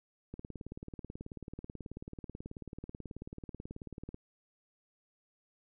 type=click train; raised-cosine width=3 ms; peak=-30 dBFS; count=71; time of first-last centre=0.34-4.144 s; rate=18.4 Hz; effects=none